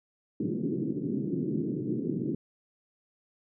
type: band-pass noise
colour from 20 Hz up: white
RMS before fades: -31 dBFS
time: 0.4-2.35 s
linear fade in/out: 5 ms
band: 130 to 370 Hz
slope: 48 dB/octave
effects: none